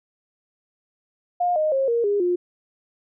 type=tone with pitch steps; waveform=sine; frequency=710 / 618.1 / 538.1 / 468.4 / 407.8 / 355 Hz; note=F5 / D#5 / C5 / A#4 / G#4 / F4; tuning=+28 / -12 / +48 / +8 / -32 / +28 cents; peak=-18 dBFS; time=1.4-2.36 s; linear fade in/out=10 ms; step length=160 ms; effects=none